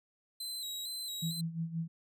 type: tone with vibrato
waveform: sawtooth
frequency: 3951 Hz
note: B7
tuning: in tune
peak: -35 dBFS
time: 0.4-1.41 s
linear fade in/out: 5 ms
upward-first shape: square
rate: 2.2 Hz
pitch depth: 49 cents each way
type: tone with tremolo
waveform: sine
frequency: 164.81 Hz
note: E3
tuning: in tune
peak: -31 dBFS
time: 1.22-1.88 s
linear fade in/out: 10 ms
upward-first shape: sine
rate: 5.7 Hz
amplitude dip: 75%
effects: none

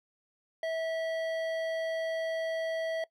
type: tone with hard clipping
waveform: sine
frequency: 650 Hz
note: E5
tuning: 24 cents flat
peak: -32 dBFS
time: 0.63-3.04 s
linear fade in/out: 2 ms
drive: 11 dB
effects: noise-tail reverb RT60 0.1 s tail -20 dB re dry

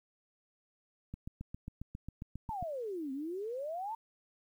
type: click train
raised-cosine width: 5 ms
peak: -29 dBFS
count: 12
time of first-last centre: 1.14-2.626 s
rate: 7.4 Hz
type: exponential two-way sweep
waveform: sine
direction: down then up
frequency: 925 to 259.5 to 925 Hz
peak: -36 dBFS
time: 2.49-3.95 s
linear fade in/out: 5 ms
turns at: 3.12 s
effects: 11-bit

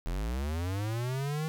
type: linear sweep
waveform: square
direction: up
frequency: 38.91 to 160 Hz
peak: -31 dBFS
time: 0.06-1.48 s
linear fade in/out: 0 ms
effects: 12-bit

